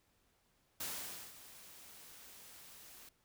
white noise with ADSR envelope, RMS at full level -41 dBFS, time 0.8-3.09 s, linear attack 6 ms, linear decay 520 ms, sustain -15 dB, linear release 4 ms, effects pink hiss -75 dBFS RMS until 3.24 s

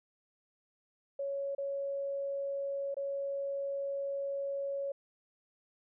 sine tone with dropouts, 556 Hz, C#5, 5 cents sharp, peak -33 dBFS, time 1.19-4.92 s, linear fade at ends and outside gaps 5 ms, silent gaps 1.55-1.581 / 2.944-2.967 s, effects none

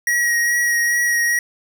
square tone with vibrato, 1900 Hz, A#6, 33 cents sharp, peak -16 dBFS, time 0.07-1.39 s, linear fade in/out 2 ms, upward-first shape triangle, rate 2.4 Hz, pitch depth 19 cents each way, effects none

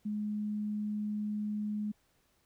sine tone, 210 Hz, G#3, 19 cents sharp, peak -32 dBFS, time 0.05-1.92 s, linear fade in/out 10 ms, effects pink hiss -72 dBFS RMS until 2.45 s

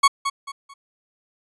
40% pulse tone with echo, 1108.7 Hz, C#6, in tune, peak -10 dBFS, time 0.03-0.08 s, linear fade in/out 10 ms, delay 220 ms, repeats 3, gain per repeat -10 dB, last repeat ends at 0.74 s, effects resampled to 22050 Hz

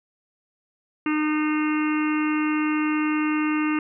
harmonic tone with a mistuned harmonic, 305.1 Hz, D#4, 34 cents flat, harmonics 1 / 3 / 4 / 5 / 6 / 7 / 8 / 9, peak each -21 / -36 / -31 / -36 / -38 / -34 / -39 / -34 dBFS, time 1.06-3.79 s, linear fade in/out 2 ms, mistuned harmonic 8, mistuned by +21 cents, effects none

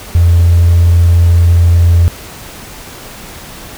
triangle tone with hard clipping, 85.7 Hz, F2, 32 cents flat, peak -4 dBFS, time 0.15-2.08 s, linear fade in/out 0 ms, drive 3 dB, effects pink hiss -30 dBFS RMS until 3.77 s

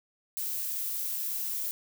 violet noise, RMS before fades -33 dBFS, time 0.37-1.71 s, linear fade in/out 0 ms, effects none

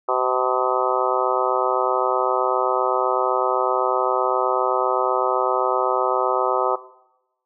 harmonic tone with a mistuned harmonic, 127.8 Hz, C3, 40 cents flat, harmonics 3 / 4 / 5 / 6 / 7 / 8 / 9 / 10, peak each -26 / -26 / -26 / -26 / -26 / -26 / -26 / -26 dBFS, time 0.08-6.76 s, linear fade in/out 10 ms, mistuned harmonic 10, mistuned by -22 cents, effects noise-tail reverb RT60 0.9 s tail -18 dB re dry

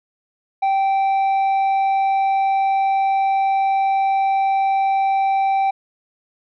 sine tone with tanh clipping, 779 Hz, G5, 11 cents flat, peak -16 dBFS, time 0.62-5.71 s, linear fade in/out 10 ms, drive 5 dB, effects none

